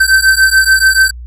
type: beating tone pair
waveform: square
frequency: 1545 / 1551.9 Hz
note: G6 / G6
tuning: -26 / -18 cents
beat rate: 6.9 Hz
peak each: -10 dBFS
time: 0-1.11 s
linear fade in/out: 10 ms
effects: added 60 Hz sine -25 dBFS peak until 1.26 s + resampled to 32000 Hz